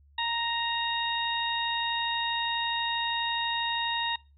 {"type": "harmonic tone", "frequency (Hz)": 932.3, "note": "A#5", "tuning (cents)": 0, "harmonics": [1, 2, 3, 4], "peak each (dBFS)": [-31, -34, -35, -31], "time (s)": [0.18, 4.16], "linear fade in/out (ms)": 5, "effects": ["noise-tail reverb RT60 0.3 s tail -24 dB re dry", "added 71 Hz sine -56 dBFS peak until 4.37 s"]}